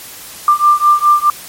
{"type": "beating tone pair", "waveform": "sine", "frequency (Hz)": [1186, 1190.8], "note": ["D6", "D6"], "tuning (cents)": [17, 24], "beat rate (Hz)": 4.8, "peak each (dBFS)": -10, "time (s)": [0.48, 1.3], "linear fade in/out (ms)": 2, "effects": ["white hiss -32 dBFS RMS until 1.48 s", "MP3 64 kbps"]}